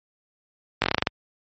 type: slowing click train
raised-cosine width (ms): 0.3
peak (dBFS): -3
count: 9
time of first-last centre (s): 0.82-1.071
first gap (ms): 19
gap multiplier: 1.14
effects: high-pass 60 Hz 12 dB/octave + MP3 32 kbps